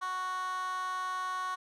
15% pulse tone with high-pass filter, 370 Hz, F#4, in tune, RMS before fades -35 dBFS, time 0.01-1.56 s, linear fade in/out 20 ms, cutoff 1100 Hz, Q 4, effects low-pass 9000 Hz 12 dB/octave

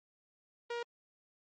sawtooth tone, 473.8 Hz, A#4, 28 cents sharp, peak -32 dBFS, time 0.7-0.83 s, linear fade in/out 5 ms, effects low-pass 4000 Hz 12 dB/octave + MP3 32 kbps

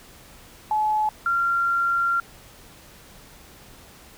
sine tone pair in turn, 856 / 1380 Hz, A5 / F6, -48 / -21 cents, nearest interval minor sixth, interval 827 cents, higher second, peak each -19 dBFS, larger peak neither, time 0.71-1.09 / 1.26-2.2 s, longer second, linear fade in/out 2 ms, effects pink hiss -48 dBFS RMS until 4.17 s

